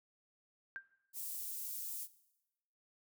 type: tone with exponential decay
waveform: sine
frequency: 1585 Hz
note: G6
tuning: 19 cents sharp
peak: -37 dBFS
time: 0.76-0.86 s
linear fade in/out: 0 ms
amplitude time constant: 20 ms
type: high-pass noise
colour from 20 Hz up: white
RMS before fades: -43 dBFS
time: 1.13-2.08 s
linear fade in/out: 50 ms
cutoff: 9200 Hz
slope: 12 dB/octave
effects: noise-tail reverb RT60 0.9 s tail -18 dB re dry